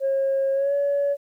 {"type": "tone with pitch glide", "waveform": "sine", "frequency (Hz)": [542, 566.7], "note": ["C#5", "C#5"], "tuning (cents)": [-39, 38], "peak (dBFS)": -18, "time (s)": [0, 1.17], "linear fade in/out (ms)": 50, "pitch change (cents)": 77, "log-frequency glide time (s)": [0.53, 0.74], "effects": ["tanh soft clip ceiling -16 dBFS", "10-bit"]}